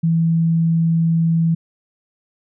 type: tone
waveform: sine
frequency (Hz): 164.81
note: E3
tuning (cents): 0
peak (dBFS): -13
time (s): 0.03-1.55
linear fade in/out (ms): 10
effects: none